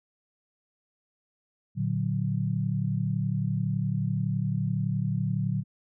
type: chord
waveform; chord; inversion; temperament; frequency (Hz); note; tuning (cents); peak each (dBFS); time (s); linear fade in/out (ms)
sine; Bb augmented; none; equal with one note detuned; 115.07 / 146.83 / 185; Bb2 / D3 / F#3; -22 / 0 / 0; -29 / -29 / -30; 1.75-5.64; 50
effects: none